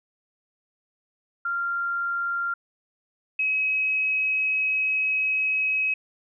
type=tone pair in turn; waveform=sine; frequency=1388 / 2551 Hz; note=F6 / D#7; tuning=-11 / +43 cents; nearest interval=major seventh; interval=1054 cents; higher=second; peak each=-24 / -21 dBFS; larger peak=second; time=1.45-2.54 / 3.39-5.94 s; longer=second; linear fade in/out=5 ms; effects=none